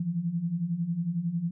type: beating tone pair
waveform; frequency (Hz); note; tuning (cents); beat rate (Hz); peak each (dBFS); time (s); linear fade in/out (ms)
sine; 162.7 / 173.7; E3 / F3; -22 / -9; 11; -33 / -28; 0-1.51; 5
effects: none